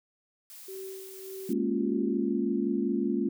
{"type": "noise", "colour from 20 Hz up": "blue", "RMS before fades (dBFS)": -47, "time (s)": [0.5, 1.53], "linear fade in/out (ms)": 0}
{"type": "tone with tremolo", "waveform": "sine", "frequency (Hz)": 383, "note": "G4", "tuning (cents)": -40, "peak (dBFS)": -37, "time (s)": [0.68, 2.32], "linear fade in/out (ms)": 5, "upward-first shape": "sine", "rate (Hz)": 1.7, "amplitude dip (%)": 60}
{"type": "chord", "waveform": "sine", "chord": "Bb minor seventh", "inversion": "third", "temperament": "equal", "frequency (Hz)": [207.7, 233.1, 277.2, 349.2], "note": ["Ab3", "Bb3", "Db4", "F4"], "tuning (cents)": [0, 0, 0, 0], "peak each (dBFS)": -31, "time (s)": [1.49, 3.29], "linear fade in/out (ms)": 5}
{"effects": []}